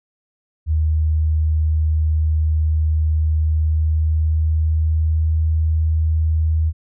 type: tone with pitch glide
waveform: sine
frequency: 78 to 79.27 Hz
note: D#2 to D#2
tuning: +5 to +33 cents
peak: -14 dBFS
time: 0.66-6.73 s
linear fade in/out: 50 ms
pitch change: +28 cents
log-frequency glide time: 3.4-5.41 s
effects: none